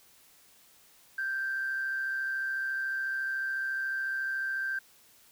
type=tone with amplitude modulation; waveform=sine; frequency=1568 Hz; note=G6; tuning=in tune; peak=-27 dBFS; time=1.18-4.79 s; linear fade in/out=5 ms; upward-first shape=sine; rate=134 Hz; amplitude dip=40%; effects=tanh soft clip ceiling -24 dBFS + white hiss -60 dBFS RMS until 5.31 s